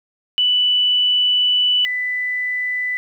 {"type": "tone pair in turn", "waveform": "sine", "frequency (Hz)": [2974, 1993.5], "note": ["F#7", "B6"], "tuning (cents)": [8, 16], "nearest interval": "perfect fifth", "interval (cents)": 692, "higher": "first", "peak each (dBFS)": [-13, -19], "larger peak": "first", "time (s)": [[0.38, 1.85], [1.85, 2.97]], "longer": "first", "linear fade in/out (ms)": 0, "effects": ["9-bit"]}